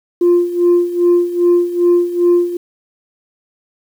sine tone with tremolo, 350 Hz, F4, 4 cents sharp, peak -5 dBFS, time 0.21-2.57 s, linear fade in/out 5 ms, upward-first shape sine, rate 2.5 Hz, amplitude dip 80%, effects tanh soft clip ceiling -5 dBFS + 7-bit

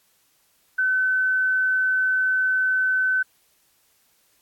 sine tone, 1519 Hz, F#6, 45 cents sharp, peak -18 dBFS, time 0.78-3.23 s, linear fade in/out 10 ms, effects white hiss -63 dBFS RMS until 4.41 s + AAC 64 kbps

